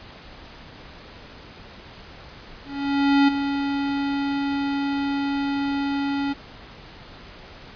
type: tone with ADSR envelope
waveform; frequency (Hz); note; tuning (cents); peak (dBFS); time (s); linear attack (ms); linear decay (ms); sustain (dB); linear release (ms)
square; 280; C#4; +18; -14; 2.65-6.34; 630; 12; -9; 21
effects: pink hiss -43 dBFS RMS until 7.75 s + resampled to 11025 Hz